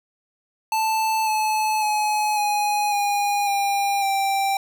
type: tone with pitch steps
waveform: square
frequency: 880 / 863.4 / 847.1 / 831.1 / 815.4 / 800 / 784.9 Hz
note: A5 / A5 / G#5 / G#5 / G#5 / G5 / G5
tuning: 0 / -33 / +34 / +1 / -32 / +35 / +2 cents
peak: -20 dBFS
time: 0.72-4.57 s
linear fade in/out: 2 ms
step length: 550 ms
effects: none